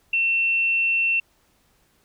sine tone, 2700 Hz, E7, 41 cents sharp, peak -18 dBFS, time 0.13-1.2 s, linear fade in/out 5 ms, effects pink hiss -63 dBFS RMS until 2.04 s

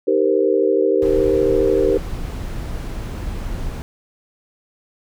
sine chord, C minor seventh, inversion first, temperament equal with one note detuned, 311.1 / 392 / 466.2 / 519 Hz, Eb4 / G4 / Bb4 / C5, 0 / 0 / 0 / -14 cents, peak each -22 / -17 / -18 / -21 dBFS, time 0.07-1.98 s, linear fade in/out 10 ms
brown noise, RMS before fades -26 dBFS, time 1.02-3.82 s, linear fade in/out 0 ms
effects none

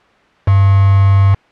sine tone with quantisation, 98 Hz, G2, in tune, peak -6 dBFS, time 0.47-1.35 s, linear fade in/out 10 ms, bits 3, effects white hiss -49 dBFS RMS until 1.51 s + low-pass 2000 Hz 12 dB/octave

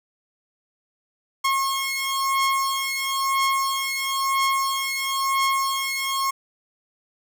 sawtooth beating tone pair, 1083 / 1084 Hz, C#6 / C#6, -41 / -39 cents, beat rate 1 Hz, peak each -20 / -21 dBFS, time 1.44-6.31 s, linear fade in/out 10 ms, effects none

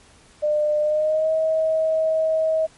sine tone with pitch glide, 601 to 636.7 Hz, D5 to D#5, +40 to +40 cents, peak -17 dBFS, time 0.42-2.67 s, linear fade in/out 20 ms, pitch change +100 cents, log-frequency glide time 0.82-1.32 s, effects pink hiss -52 dBFS RMS until 2.77 s + MP3 48 kbps

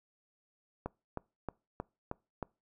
click train, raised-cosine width 1 ms, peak -22 dBFS, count 6, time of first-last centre 0.86-2.427 s, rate 3.19 Hz, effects noise-tail reverb RT60 0.3 s tail -25 dB re dry

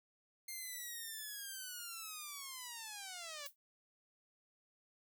5% pulse linear sweep, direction down, 2121 to 558 Hz, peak -34 dBFS, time 0.48-3.47 s, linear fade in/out 5 ms
violet noise with exponential decay, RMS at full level -44 dBFS, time 3.46-3.56 s, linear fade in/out 1 ms, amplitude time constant 20 ms
effects none

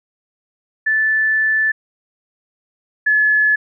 sine tone pair in turn, 1752 / 1713 Hz, A6 / A6, -8 / -47 cents, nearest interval unison, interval 39 cents, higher first, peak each -13 / -11 dBFS, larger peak second, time 0.86-1.72 / 3.06-3.56 s, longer first, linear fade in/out 10 ms, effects none

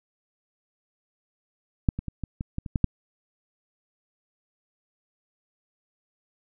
clicks, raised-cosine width 5 ms, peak -7 / -18 / -19 / -18 / -18 / -16 / -22 / -11 / -6 dBFS, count 9, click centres 1.888 / 1.99 / 2.083 / 2.237 / 2.409 / 2.584 / 2.662 / 2.758 / 2.843 s, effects none

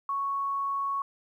sine tone, 1108.7 Hz, C#6, in tune, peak -27 dBFS, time 0.09-1.02 s, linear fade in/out 2 ms, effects 11-bit

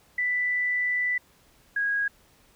sine tone pair in turn, 1982 / 1644.9 Hz, B6 / G#6, +6 / -17 cents, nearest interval minor third, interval 323 cents, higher first, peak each -23 dBFS, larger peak neither, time 0.18-1.18 / 1.76-2.08 s, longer first, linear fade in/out 5 ms, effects pink hiss -60 dBFS RMS until 2.55 s

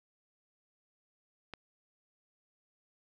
click, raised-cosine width 0.3 ms, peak -26 dBFS, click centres 1.537 s, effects none

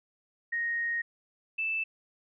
sine tone pair in turn, 1867 / 2640 Hz, A#6 / E7, +2 / +2 cents, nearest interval tritone, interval 600 cents, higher second, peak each -28 dBFS, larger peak neither, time 0.52-1.02 / 1.58-1.84 s, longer first, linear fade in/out 10 ms, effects none

